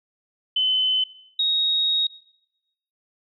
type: tone pair in turn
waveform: sine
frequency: 3038 / 3765 Hz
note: F#7 / A#7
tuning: +45 / +16 cents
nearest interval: major third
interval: 371 cents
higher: second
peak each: -18 dBFS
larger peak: neither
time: 0.56-1.04 / 1.39-2.07 s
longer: second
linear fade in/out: 5 ms
effects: noise-tail reverb RT60 0.9 s tail -20 dB re dry